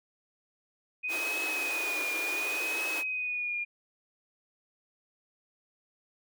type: tone with vibrato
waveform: sine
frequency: 2489 Hz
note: D#7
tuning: in tune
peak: -30 dBFS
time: 1.03-3.65 s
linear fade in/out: 20 ms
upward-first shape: triangle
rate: 0.68 Hz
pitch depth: 54 cents each way
type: high-pass noise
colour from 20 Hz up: pink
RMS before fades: -38 dBFS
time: 1.08-3.04 s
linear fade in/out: 50 ms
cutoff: 290 Hz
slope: 96 dB/octave
effects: none